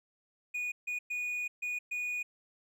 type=tone bursts at uneven times; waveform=triangle; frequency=2461 Hz; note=D#7; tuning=20 cents flat; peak=-31 dBFS; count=5; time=0.54-0.72 / 0.87-0.99 / 1.1-1.48 / 1.62-1.79 / 1.91-2.23 s; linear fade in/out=10 ms; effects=none